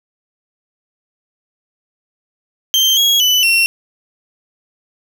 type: tone with pitch steps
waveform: 35% pulse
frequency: 3143 / 3310 / 2990 / 2723 Hz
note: G7 / G#7 / F#7 / F7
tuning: +4 / -6 / +17 / -44 cents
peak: -8 dBFS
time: 2.74-3.66 s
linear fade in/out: 0 ms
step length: 230 ms
effects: none